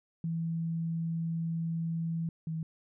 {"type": "tone pair in turn", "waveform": "sine", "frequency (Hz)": [165, 160.86], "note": ["E3", "E3"], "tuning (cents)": [2, -42], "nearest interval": "unison", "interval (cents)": 44, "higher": "first", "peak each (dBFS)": [-30, -32], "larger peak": "first", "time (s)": [[0.24, 2.29], [2.47, 2.63]], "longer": "first", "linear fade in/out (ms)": 2, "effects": []}